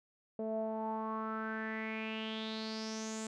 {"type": "tone with low-pass filter sweep", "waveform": "sawtooth", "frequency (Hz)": 219.9, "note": "A3", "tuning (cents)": -1, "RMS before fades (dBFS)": -39, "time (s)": [0.39, 3.27], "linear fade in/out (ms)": 2, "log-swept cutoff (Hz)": [560, 7700], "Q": 6.3, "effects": []}